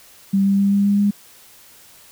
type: tone with pitch steps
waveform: sine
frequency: 196 / 197.48 / 198.97 / 200.5 / 202 / 203.5 Hz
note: G3 / G3 / G3 / G3 / G#3 / G#3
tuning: 0 / +13 / +26 / +39 / -48 / -35 cents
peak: -13 dBFS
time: 0.33-1.11 s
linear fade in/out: 10 ms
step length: 130 ms
effects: white hiss -47 dBFS RMS until 2.11 s